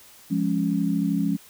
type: chord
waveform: sine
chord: Db major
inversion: first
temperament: equal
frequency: 174.61 / 207.7 / 277.2 Hz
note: F3 / Ab3 / Db4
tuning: 0 / 0 / 0 cents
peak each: -25 dBFS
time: 0.3-1.37 s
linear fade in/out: 20 ms
effects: white hiss -50 dBFS RMS until 1.49 s